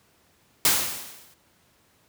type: noise with exponential decay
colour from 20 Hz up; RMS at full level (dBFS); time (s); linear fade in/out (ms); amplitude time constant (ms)
white; -17; 0.65-1.34; 2; 150
effects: pink hiss -62 dBFS RMS until 2.08 s + high-pass 80 Hz 12 dB/octave